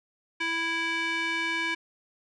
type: tone with band-pass filter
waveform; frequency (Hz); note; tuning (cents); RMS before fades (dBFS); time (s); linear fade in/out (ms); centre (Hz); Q
square; 330; E4; +2; -29; 0.4-1.75; 10; 2200; 2.5
effects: resampled to 24000 Hz